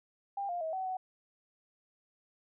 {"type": "tone with pitch steps", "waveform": "sine", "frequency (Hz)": [797, 702, 640, 756, 747], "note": ["G5", "F5", "D#5", "F#5", "F#5"], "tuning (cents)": [28, 9, 49, 37, 16], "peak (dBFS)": -33, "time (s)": [0.37, 0.97], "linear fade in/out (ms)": 5, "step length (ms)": 120, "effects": []}